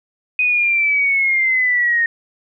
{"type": "linear sweep", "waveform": "sine", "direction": "down", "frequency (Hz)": [2503, 1844], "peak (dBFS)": -13, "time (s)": [0.39, 2.06], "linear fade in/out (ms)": 2, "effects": []}